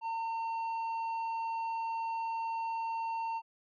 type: tone with tanh clipping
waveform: triangle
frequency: 909 Hz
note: A#5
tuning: 44 cents flat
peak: -34 dBFS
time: 0.01-3.42 s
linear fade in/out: 50 ms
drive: 10 dB
effects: none